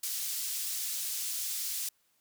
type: high-pass noise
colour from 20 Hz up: pink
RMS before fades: -35 dBFS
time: 0.03-1.89 s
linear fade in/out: 5 ms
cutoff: 5500 Hz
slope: 12 dB/octave
effects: white hiss -72 dBFS RMS until 2.2 s